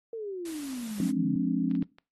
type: exponential sweep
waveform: sine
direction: down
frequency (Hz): 466.2 to 140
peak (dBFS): -33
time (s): 0.13-1.36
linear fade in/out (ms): 2
type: noise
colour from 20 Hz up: white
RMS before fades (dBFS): -45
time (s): 0.45-1.11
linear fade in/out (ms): 5
type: chord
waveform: sine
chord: D half-diminished seventh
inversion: first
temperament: just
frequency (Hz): 176.2 / 211.4 / 264.3 / 293.7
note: F3 / Ab3 / C4 / D4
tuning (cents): +16 / +31 / +18 / 0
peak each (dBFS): -30 / -31 / -28 / -32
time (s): 1-1.83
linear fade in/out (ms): 2
type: clicks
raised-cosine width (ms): 0.3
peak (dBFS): -34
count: 4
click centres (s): 1.713 / 1.752 / 1.824 / 1.985
effects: noise-tail reverb RT60 0.3 s tail -23 dB re dry + AAC 32 kbps